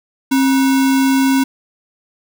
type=tone with sample-and-hold; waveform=sine; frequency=267.6 Hz; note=C4; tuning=39 cents sharp; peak=-10 dBFS; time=0.31-1.44 s; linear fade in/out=10 ms; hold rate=1225 Hz; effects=none